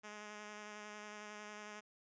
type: tone with vibrato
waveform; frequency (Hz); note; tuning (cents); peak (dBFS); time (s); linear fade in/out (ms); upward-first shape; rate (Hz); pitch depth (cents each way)
5% pulse; 210; G#3; +19; -37; 0.03-1.81; 20; square; 11; 12
effects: resampled to 16000 Hz